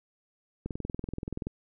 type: click train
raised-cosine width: 3 ms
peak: -21 dBFS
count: 18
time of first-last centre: 0.66-1.47 s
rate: 21 Hz
effects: none